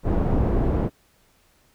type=low-pass noise; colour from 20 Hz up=pink; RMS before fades=-21 dBFS; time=0.03-0.9 s; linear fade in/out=50 ms; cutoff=540 Hz; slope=12 dB/octave; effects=pink hiss -61 dBFS RMS until 1.74 s